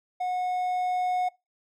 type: tone with level ramp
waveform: triangle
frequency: 729 Hz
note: F#5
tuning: 26 cents flat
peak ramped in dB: -24 to -21 dBFS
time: 0.2-1.29 s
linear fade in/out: 10 ms
effects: noise-tail reverb RT60 0.2 s tail -21 dB re dry